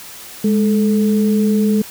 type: tone pair together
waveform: sine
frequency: 208.2 / 436.9 Hz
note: G#3 / A4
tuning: +5 / -12 cents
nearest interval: octave + minor second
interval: 1283 cents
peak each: -12 / -20 dBFS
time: 0.44-1.82 s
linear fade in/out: 5 ms
effects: white hiss -35 dBFS RMS until 1.9 s